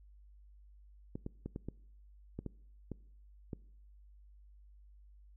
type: clicks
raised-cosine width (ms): 3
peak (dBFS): -27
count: 9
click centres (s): 1.155 / 1.264 / 1.46 / 1.561 / 1.686 / 2.39 / 2.463 / 2.917 / 3.532
effects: noise-tail reverb RT60 0.7 s tail -23 dB re dry + added 50 Hz sine -56 dBFS peak until 5.36 s

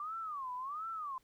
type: tone with vibrato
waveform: sine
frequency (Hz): 1154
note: D6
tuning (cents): -31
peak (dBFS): -38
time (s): 0-1.18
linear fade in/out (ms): 2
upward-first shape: sine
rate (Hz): 1.4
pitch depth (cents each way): 260
effects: pink hiss -73 dBFS RMS until 1.23 s

